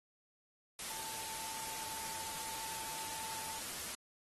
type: tone in noise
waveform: sine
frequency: 887 Hz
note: A5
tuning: 14 cents sharp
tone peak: -48 dBFS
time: 0.9-3.59 s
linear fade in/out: 2 ms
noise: white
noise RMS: -43 dBFS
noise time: 0.79-3.95 s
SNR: -8 dB
effects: AAC 32 kbps